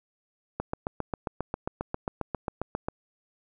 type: click train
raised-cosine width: 1 ms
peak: -15 dBFS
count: 18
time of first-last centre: 0.6-2.885 s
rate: 7.44 Hz
effects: none